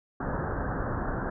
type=low-pass noise; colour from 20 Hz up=pink; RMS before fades=-31 dBFS; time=0.2-1.3 s; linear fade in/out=5 ms; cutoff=1700 Hz; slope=96 dB/octave; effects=none